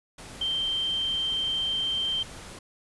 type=tone in noise; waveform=sine; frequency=3136 Hz; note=G7; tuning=in tune; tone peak=-25 dBFS; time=0.41-2.23 s; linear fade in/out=5 ms; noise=pink; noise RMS=-43 dBFS; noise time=0.18-2.59 s; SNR=+15 dB; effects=resampled to 24000 Hz